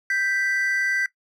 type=tone pair together; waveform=triangle; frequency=1568 / 1975.5 Hz; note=G6 / B6; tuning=0 / 0 cents; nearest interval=major third; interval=400 cents; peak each=-22 dBFS; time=0.1-1.06 s; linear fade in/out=2 ms; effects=noise-tail reverb RT60 0.1 s tail -18 dB re dry